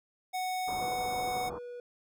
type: tone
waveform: square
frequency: 740 Hz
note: F#5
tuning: in tune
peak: -32 dBFS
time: 0.33-1.5 s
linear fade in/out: 20 ms
type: low-pass noise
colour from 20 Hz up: white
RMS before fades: -42 dBFS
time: 0.67-1.59 s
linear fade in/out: 10 ms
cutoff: 1200 Hz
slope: 48 dB/octave
type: tone with pitch glide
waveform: triangle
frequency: 493.9 to 486.3 Hz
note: B4 to B4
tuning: 0 to -27 cents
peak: -38 dBFS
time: 0.81-1.8 s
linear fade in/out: 2 ms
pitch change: -27 cents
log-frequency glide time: 1.35-1.5 s
effects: none